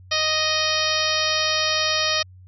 harmonic tone, 622.3 Hz, D#5, in tune, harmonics 1 / 2 / 3 / 4 / 5 / 6 / 7 / 8 / 9, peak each -28 / -28 / -28 / -28 / -28 / -28 / -28 / -28 / -28 dBFS, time 0.11-2.23 s, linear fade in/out 10 ms, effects added 92 Hz sine -43 dBFS peak until 2.47 s

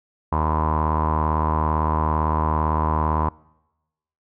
sawtooth tone with low-pass filter, 77.78 Hz, D#2, in tune, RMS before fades -21 dBFS, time 0.32-3.29 s, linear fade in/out 5 ms, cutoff 1000 Hz, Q 9.2, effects noise-tail reverb RT60 1.0 s tail -25 dB re dry

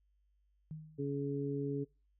sine tone with exponential decay, 156 Hz, D#3, 5 cents sharp, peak -39 dBFS, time 0.71-1.22 s, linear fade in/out 0 ms, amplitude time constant 110 ms
harmonic tone, 140.8 Hz, C#3, 27 cents sharp, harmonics 1 / 2 / 3, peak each -38 / -38 / -38 dBFS, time 0.98-1.85 s, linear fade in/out 20 ms
effects noise-tail reverb RT60 0.3 s tail -25 dB re dry + added 50 Hz sine -70 dBFS peak until 2.19 s

